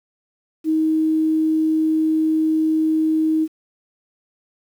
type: tone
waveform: sine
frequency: 315.5 Hz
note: D#4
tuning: 24 cents sharp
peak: -15 dBFS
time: 0.64-3.48 s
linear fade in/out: 50 ms
effects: 8-bit